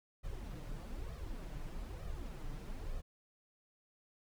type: noise with flanger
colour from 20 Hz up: brown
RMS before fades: -43 dBFS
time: 0.23-3.02 s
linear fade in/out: 20 ms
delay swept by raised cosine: 1.6 to 6.9 ms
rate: 1.1 Hz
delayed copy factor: +0.65
effects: none